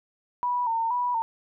sine tone with vibrato, 944 Hz, A#5, 22 cents sharp, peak -23 dBFS, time 0.43-1.22 s, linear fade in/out 0 ms, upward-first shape square, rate 2.1 Hz, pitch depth 64 cents each way, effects none

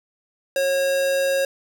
square tone with amplitude modulation, 544 Hz, C#5, 33 cents flat, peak -18 dBFS, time 0.56-1.45 s, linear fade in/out 2 ms, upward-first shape sine, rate 172 Hz, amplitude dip 25%, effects none

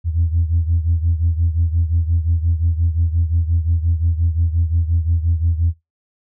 sine beating tone pair, 82.1 / 87.8 Hz, E2 / F2, -6 / +10 cents, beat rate 5.7 Hz, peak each -15 / -19 dBFS, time 0.04-5.74 s, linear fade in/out 50 ms, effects noise-tail reverb RT60 0.2 s tail -20 dB re dry + tanh soft clip ceiling -8 dBFS

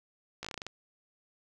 slowing click train, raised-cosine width 0.2 ms, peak -21 dBFS, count 9, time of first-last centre 0.43-0.666 s, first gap 16 ms, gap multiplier 1.17, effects none

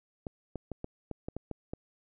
clicks, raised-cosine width 2 ms, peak -23 dBFS, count 9, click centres 0.268 / 0.557 / 0.717 / 0.844 / 1.113 / 1.285 / 1.366 / 1.513 / 1.735 s, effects none

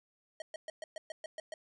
square tone bursts, 632 Hz, D#5, 27 cents sharp, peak -40 dBFS, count 9, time 0.4-1.54 s, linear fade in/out 2 ms, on 20 ms, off 120 ms, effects resampled to 22050 Hz

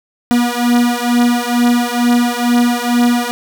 45% pulse beating tone pair, 240 / 242.2 Hz, B3 / B3, -49 / -34 cents, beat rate 2.2 Hz, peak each -14 dBFS, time 0.31-3.31 s, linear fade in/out 0 ms, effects none

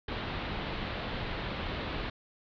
pink low-pass noise, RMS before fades -36 dBFS, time 0.08-2.1 s, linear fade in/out 5 ms, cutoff 4100 Hz, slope 48 dB/octave, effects none

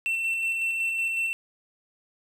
triangle tone with tremolo, 2693 Hz, E7, 36 cents sharp, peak -22 dBFS, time 0.06-1.33 s, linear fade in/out 0 ms, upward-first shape square, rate 5.4 Hz, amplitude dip 25%, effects none

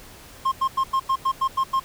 triangle tone bursts, 1065 Hz, C6, 30 cents sharp, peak -16 dBFS, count 9, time 0.45-1.799 s, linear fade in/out 10 ms, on 69 ms, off 91 ms, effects pink hiss -45 dBFS RMS until 1.84 s

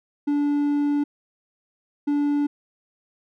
triangle tone bursts at uneven times, 289.8 Hz, D4, 23 cents flat, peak -17 dBFS, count 2, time 0.27-1.04 / 2.07-2.47 s, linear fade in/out 10 ms, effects none

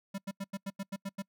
square tone bursts, 196.4 Hz, G3, 4 cents sharp, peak -35 dBFS, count 9, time 0.14-1.223 s, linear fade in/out 10 ms, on 43 ms, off 87 ms, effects noise-tail reverb RT60 0.1 s tail -26 dB re dry

